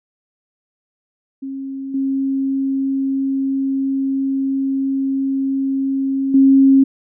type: tone with level steps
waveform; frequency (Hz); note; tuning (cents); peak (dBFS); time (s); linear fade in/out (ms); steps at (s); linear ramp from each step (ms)
sine; 270.3; C#4; -44; -24 / -16 / -7; 1.42-6.84; 10; 1.94 / 6.34; 5
effects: none